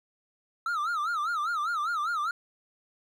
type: tone with vibrato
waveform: triangle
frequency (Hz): 1291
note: E6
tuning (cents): -37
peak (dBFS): -25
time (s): 0.66-2.31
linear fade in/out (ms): 2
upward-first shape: sine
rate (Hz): 5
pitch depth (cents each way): 170
effects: none